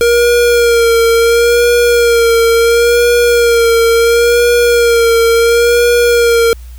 square tone with vibrato, 469.4 Hz, A#4, 12 cents sharp, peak -7 dBFS, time 0.01-6.53 s, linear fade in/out 0 ms, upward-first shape sine, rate 0.72 Hz, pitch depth 34 cents each way, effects added 60 Hz sine -27 dBFS peak until 6.78 s + white hiss -45 dBFS RMS until 6.78 s

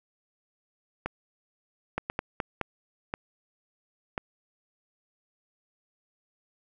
two click trains, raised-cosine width 0.5 ms, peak -15 / -13 dBFS, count 4 / 4, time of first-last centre 1.06-4.179 / 1.98-2.613 s, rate 0.962 / 4.74 Hz, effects none

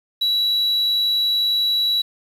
sine tone, 3917 Hz, B7, 15 cents flat, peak -14 dBFS, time 0.21-2.02 s, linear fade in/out 10 ms, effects tanh soft clip ceiling -15 dBFS + 7-bit

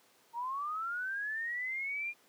sine linear sweep, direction up, 914 to 2430 Hz, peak -34 dBFS, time 0.33-2.14 s, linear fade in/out 50 ms, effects pink hiss -65 dBFS RMS until 2.28 s + high-pass 300 Hz 12 dB/octave

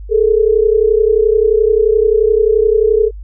sine tone pair together, 420.2 / 451.7 Hz, G#4 / A4, +20 / +45 cents, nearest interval minor second, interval 125 cents, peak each -11 dBFS, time 0.09-3.11 s, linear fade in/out 50 ms, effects added 50 Hz sine -26 dBFS peak until 3.23 s

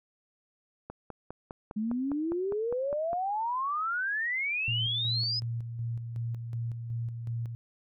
click train, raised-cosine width 1 ms, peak -25 dBFS, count 12, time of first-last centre 0.9-3.131 s, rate 4.93 Hz
sine exponential sweep, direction up, 207.7 to 5130 Hz, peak -28 dBFS, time 1.76-5.4 s, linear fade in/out 10 ms
sine tone with tremolo, 116.54 Hz, A#2, in tune, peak -30 dBFS, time 4.68-7.55 s, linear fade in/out 0 ms, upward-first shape square, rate 2.7 Hz, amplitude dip 45%
effects none

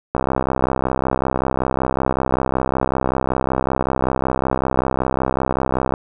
click train, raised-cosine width 1 ms, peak -4 dBFS, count 379, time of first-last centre 0.15-5.939 s, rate 65.3 Hz, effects none

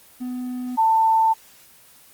triangle / sine tone pair in turn, 250.2 / 891.6 Hz, B3 / A5, +23 / +23 cents, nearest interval octave + minor seventh, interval 2200 cents, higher second, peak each -24 / -14 dBFS, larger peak second, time 0.2-0.77 / 0.77-1.34 s, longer neither, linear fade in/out 20 ms, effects white hiss -50 dBFS RMS until 2.13 s + Opus 24 kbps

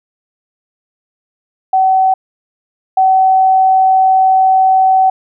sine tone pair in turn, 759 / 759 Hz, F#5 / F#5, +44 / +44 cents, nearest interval unison, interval 0 cents, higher neither, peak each -7 / -6 dBFS, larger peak second, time 1.73-2.14 / 2.97-5.1 s, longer second, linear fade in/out 5 ms, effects none

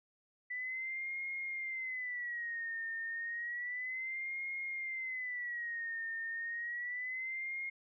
sine tone with vibrato, 1975.5 Hz, B6, in tune, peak -37 dBFS, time 0.5-7.7 s, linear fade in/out 10 ms, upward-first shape sine, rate 0.31 Hz, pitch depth 140 cents each way, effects none

